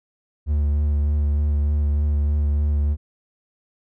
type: tone with vibrato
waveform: triangle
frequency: 73.42 Hz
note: D2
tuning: in tune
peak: -15 dBFS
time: 0.46-2.97 s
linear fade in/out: 50 ms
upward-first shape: sine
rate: 3.3 Hz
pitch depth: 19 cents each way
effects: none